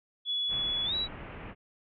sine tone with pitch glide, 3399 to 3904 Hz, G#7 to B7, +39 to -21 cents, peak -28 dBFS, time 0.25-1.08 s, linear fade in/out 50 ms, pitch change +240 cents, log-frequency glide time 0.85-0.95 s
pink low-pass noise, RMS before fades -43 dBFS, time 0.48-1.55 s, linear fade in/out 50 ms, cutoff 2800 Hz, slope 48 dB/octave
effects none

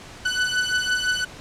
sawtooth beating tone pair, 1490 / 1495.9 Hz, F#6 / F#6, +12 / +19 cents, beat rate 5.9 Hz, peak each -20 dBFS, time 0.25-1.25 s, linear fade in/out 10 ms, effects pink hiss -41 dBFS RMS until 1.4 s + low-pass 7000 Hz 12 dB/octave

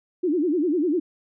sine tone with vibrato, 325.6 Hz, E4, 21 cents flat, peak -19 dBFS, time 0.23-1 s, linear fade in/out 10 ms, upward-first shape sine, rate 10 Hz, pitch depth 230 cents each way, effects none

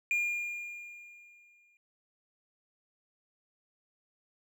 triangle tone with exponential decay, 2414 Hz, D7, 47 cents sharp, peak -24 dBFS, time 0.11-1.77 s, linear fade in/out 1 ms, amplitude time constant 360 ms, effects none

